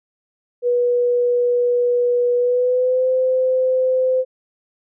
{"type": "tone with pitch glide", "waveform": "sine", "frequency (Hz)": [486.9, 514.7], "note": ["B4", "C5"], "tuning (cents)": [-25, -29], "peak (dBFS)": -14, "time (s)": [0.62, 4.25], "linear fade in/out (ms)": 50, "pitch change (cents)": 96, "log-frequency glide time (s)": [2.36, 3.08], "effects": []}